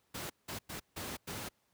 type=noise bursts at uneven times; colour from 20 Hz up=pink; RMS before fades=-41 dBFS; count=5; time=0.14-0.3 / 0.48-0.59 / 0.69-0.8 / 0.96-1.17 / 1.27-1.49 s; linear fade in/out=10 ms; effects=pink hiss -75 dBFS RMS until 1.73 s + high-pass 80 Hz 12 dB/octave